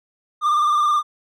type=tone with vibrato; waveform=triangle; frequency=1197 Hz; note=D6; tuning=33 cents sharp; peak=-13 dBFS; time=0.41-1.03 s; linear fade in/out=50 ms; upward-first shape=square; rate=19 Hz; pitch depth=31 cents each way; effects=none